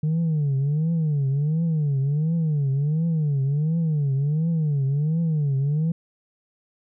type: tone with vibrato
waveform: sine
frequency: 150.2 Hz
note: D3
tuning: 39 cents sharp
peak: -17 dBFS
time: 0.03-5.92 s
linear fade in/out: 5 ms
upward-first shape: triangle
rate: 1.4 Hz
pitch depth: 210 cents each way
effects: tanh soft clip ceiling -18 dBFS